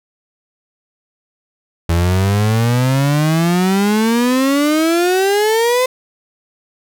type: exponential sweep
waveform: 35% pulse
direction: up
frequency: 82.41 to 516 Hz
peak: -10 dBFS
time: 1.89-5.86 s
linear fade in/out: 5 ms
effects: none